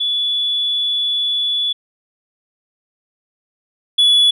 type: tone pair in turn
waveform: sine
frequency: 3433 / 3415 Hz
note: A7 / G#7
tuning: -43 / +48 cents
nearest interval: unison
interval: 9 cents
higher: first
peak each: -15 / -6 dBFS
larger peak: second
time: 0-1.73 / 3.98-4.31 s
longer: first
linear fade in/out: 10 ms
effects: tanh soft clip ceiling -8 dBFS